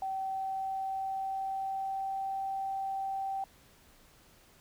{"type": "tone with pitch glide", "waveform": "sine", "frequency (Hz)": [769, 777], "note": ["G5", "G5"], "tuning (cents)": [-33, -16], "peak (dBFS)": -32, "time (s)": [0.02, 3.44], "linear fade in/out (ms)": 2, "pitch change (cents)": 17, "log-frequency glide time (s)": [0.22, 2.38], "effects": ["pink hiss -61 dBFS RMS until 4.6 s"]}